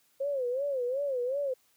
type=tone with vibrato; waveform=sine; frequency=528 Hz; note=C5; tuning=16 cents sharp; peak=-28 dBFS; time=0.2-1.54 s; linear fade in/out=10 ms; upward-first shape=sine; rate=2.7 Hz; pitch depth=150 cents each way; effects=white hiss -68 dBFS RMS until 1.76 s + high-pass 60 Hz 12 dB/octave